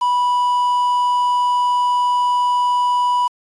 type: tone with quantisation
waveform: triangle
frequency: 983 Hz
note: B5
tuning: 8 cents flat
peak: -12 dBFS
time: 0.01-3.28 s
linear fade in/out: 10 ms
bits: 6
effects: resampled to 22050 Hz